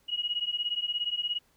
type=beating tone pair; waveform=sine; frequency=2888 / 2905 Hz; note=F#7 / F#7; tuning=-43 / -32 cents; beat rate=17 Hz; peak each=-32 / -31 dBFS; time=0.08-1.39 s; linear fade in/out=20 ms; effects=pink hiss -67 dBFS RMS until 1.56 s